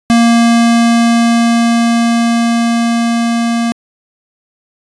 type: tone with level ramp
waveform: square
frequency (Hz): 233.1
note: A#3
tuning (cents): 0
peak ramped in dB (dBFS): -6 to -12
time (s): 0.1-3.72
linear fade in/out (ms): 0
effects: resampled to 22050 Hz